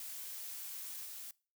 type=noise with level steps; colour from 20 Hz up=blue; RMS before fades=-45 / -47 dBFS; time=0-1.31 s; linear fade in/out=2 ms; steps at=1.05 s; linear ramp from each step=5 ms; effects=noise-tail reverb RT60 0.4 s tail -24 dB re dry